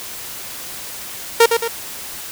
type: tone with echo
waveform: sawtooth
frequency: 462.6 Hz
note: A#4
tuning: 13 cents flat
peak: -3 dBFS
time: 1.4-1.46 s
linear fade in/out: 5 ms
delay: 110 ms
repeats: 2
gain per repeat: -6 dB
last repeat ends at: 1.68 s
effects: white hiss -31 dBFS RMS until 2.31 s